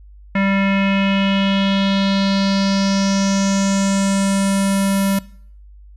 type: tone with low-pass filter sweep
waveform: square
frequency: 196 Hz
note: G3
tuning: in tune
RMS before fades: -17 dBFS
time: 0.35-5.19 s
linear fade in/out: 5 ms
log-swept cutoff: 2100 to 12000 Hz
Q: 3.7
effects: noise-tail reverb RT60 0.6 s tail -21 dB re dry + added 50 Hz sine -39 dBFS peak until 5.96 s